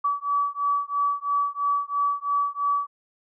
sine beating tone pair, 1144 / 1147 Hz, D6 / D6, -46 / -41 cents, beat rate 3 Hz, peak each -25 / -25 dBFS, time 0.04-2.87 s, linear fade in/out 10 ms, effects none

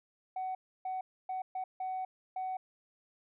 sine tone bursts at uneven times, 750 Hz, F#5, 23 cents sharp, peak -32 dBFS, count 6, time 0.36-0.55 / 0.85-1.01 / 1.29-1.42 / 1.55-1.64 / 1.8-2.05 / 2.36-2.57 s, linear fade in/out 5 ms, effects tanh soft clip ceiling -32 dBFS

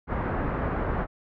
pink low-pass noise, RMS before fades -28 dBFS, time 0.07-1.07 s, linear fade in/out 50 ms, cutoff 1600 Hz, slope 24 dB/octave, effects none

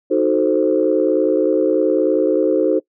sine chord, D# diminished seventh, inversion none, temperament equal, 311.1 / 370 / 440 / 523.3 Hz, D#4 / F#4 / A4 / C5, 0 / 0 / 0 / 0 cents, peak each -18 dBFS, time 0.1-2.8 s, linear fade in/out 20 ms, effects noise-tail reverb RT60 0.1 s tail -23 dB re dry + tanh soft clip ceiling -3 dBFS

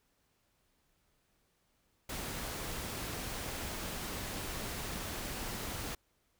pink noise, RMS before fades -40 dBFS, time 2.09-5.95 s, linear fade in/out 5 ms, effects pink hiss -75 dBFS RMS until 6.39 s

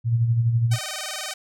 sine tone with tremolo, 116.54 Hz, A#2, in tune, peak -15 dBFS, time 0.04-0.79 s, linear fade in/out 50 ms, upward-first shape sine, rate 12 Hz, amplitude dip 50%
5% pulse tone with vibrato, 685 Hz, F5, 34 cents flat, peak -17 dBFS, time 0.71-1.34 s, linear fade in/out 10 ms, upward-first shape square, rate 20 Hz, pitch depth 190 cents each way
effects none

